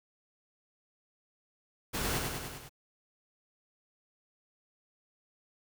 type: noise with echo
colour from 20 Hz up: pink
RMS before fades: -34 dBFS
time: 1.93-2.2 s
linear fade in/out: 20 ms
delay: 99 ms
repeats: 5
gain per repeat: -3 dB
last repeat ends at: 2.695 s
effects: none